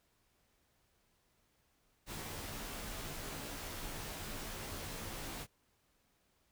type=noise with comb filter; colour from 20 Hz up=pink; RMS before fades=-44 dBFS; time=2.06-5.47 s; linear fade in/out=50 ms; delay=16 ms; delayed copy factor=-1; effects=pink hiss -75 dBFS RMS until 6.51 s